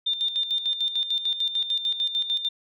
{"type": "tone with tremolo", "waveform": "sine", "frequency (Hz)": 3603, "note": "A7", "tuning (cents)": 40, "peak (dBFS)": -21, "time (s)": [0.06, 2.49], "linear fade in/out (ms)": 10, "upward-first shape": "square", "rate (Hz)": 6.7, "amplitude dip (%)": 65, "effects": []}